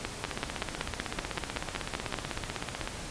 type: two click trains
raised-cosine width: 0.3 ms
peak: -14 / -16 dBFS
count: 12 / 43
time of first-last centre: 0.05-2.141 / 0.25-2.875 s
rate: 5.26 / 16 Hz
effects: pink hiss -40 dBFS RMS until 3.1 s + resampled to 22050 Hz

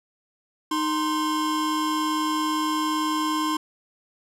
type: tone pair together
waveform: square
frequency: 309.6 / 1046.5 Hz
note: D#4 / C6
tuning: -9 / 0 cents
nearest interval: octave + major sixth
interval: 2109 cents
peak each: -26 dBFS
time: 0.71-3.57 s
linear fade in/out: 5 ms
effects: low-pass 11000 Hz 12 dB/octave

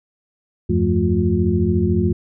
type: tone cluster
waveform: sine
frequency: 83.8 / 97.7 / 174.7 / 218.5 / 355.9 Hz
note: E2 / G2 / F3 / A3 / F4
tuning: +29 / -5 / +1 / -12 / +33 cents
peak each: -21 dBFS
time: 0.69-2.13 s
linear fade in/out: 10 ms
effects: none

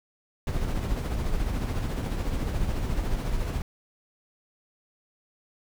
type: noise with tremolo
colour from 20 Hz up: brown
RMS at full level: -26 dBFS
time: 0.47-3.62 s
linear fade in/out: 2 ms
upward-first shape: sine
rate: 14 Hz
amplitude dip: 40%
effects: none

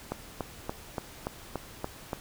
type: click train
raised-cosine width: 1 ms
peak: -17 dBFS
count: 8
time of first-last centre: 0.12-2.131 s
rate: 3.48 Hz
effects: pink hiss -48 dBFS RMS until 2.2 s

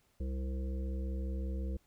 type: harmonic tone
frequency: 65.41 Hz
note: C2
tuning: in tune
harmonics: 1 / 3 / 5 / 7 / 8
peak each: -34 / -44 / -48 / -51 / -52 dBFS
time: 0.2-1.77 s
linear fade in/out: 5 ms
effects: pink hiss -72 dBFS RMS until 1.86 s

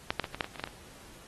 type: clicks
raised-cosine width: 0.3 ms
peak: -11 / -10 / -19 / -21 / -11 / -21 / -26 / -21 / -16 / -26 dBFS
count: 10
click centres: 0.105 / 0.197 / 0.242 / 0.346 / 0.408 / 0.444 / 0.558 / 0.596 / 0.639 / 0.674 s
effects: pink hiss -53 dBFS RMS until 1.27 s + AAC 32 kbps

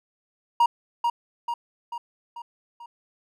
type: tone with echo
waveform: triangle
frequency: 945 Hz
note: A#5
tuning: 23 cents sharp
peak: -13 dBFS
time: 0.6-0.66 s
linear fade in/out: 5 ms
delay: 440 ms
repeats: 5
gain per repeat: -5 dB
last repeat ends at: 2.86 s
effects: none

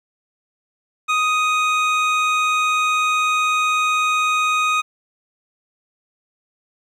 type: tone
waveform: 25% pulse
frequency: 1248 Hz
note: D#6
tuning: 5 cents sharp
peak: -12 dBFS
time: 1.08-4.82 s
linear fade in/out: 20 ms
effects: low-pass 6000 Hz 12 dB/octave + 9-bit

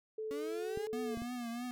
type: tone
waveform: sine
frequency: 436.1 Hz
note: A4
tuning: 15 cents flat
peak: -37 dBFS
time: 0.18-1.15 s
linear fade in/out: 5 ms
type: linear sweep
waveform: 35% pulse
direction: up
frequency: 277.2 to 420.2 Hz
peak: -40 dBFS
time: 0.31-0.87 s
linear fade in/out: 0 ms
type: clicks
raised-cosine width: 3 ms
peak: -31 dBFS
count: 3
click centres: 0.774 / 1.173 / 1.22 s
type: tone with vibrato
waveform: square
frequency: 239.8 Hz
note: A#3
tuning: 49 cents sharp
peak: -39 dBFS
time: 0.93-1.71 s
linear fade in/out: 0 ms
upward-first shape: triangle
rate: 3.1 Hz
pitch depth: 78 cents each way
effects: none

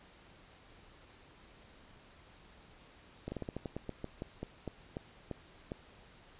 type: slowing click train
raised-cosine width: 2 ms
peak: -25 dBFS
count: 16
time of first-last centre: 3.28-5.719 s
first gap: 40 ms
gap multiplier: 1.18
effects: pink hiss -59 dBFS RMS until 6.39 s + resampled to 8000 Hz

